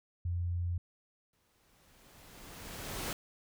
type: tone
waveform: sine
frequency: 87.31 Hz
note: F2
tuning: in tune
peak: -31 dBFS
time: 0.25-0.78 s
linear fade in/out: 5 ms
type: noise with exponential growth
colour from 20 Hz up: pink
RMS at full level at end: -36 dBFS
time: 1.33-3.13 s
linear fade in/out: 2 ms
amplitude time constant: 390 ms
effects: none

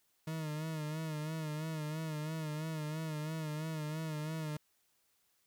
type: tone with vibrato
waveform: 40% pulse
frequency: 155.56 Hz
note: D#3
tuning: in tune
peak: -36 dBFS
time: 0.27-4.57 s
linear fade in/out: 5 ms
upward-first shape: sine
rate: 3 Hz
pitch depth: 58 cents each way
effects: white hiss -75 dBFS RMS until 5.46 s

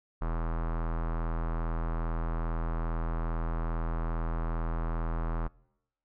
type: tone with low-pass filter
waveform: square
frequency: 41.2 Hz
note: E1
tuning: in tune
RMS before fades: -31 dBFS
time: 0.21-5.48 s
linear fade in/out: 10 ms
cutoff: 1200 Hz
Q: 2.6
effects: noise-tail reverb RT60 0.9 s tail -25 dB re dry

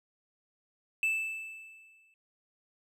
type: tone with exponential decay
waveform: triangle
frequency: 2637 Hz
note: E7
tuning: in tune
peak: -23 dBFS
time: 1.03-2.14 s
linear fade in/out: 1 ms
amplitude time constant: 240 ms
effects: none

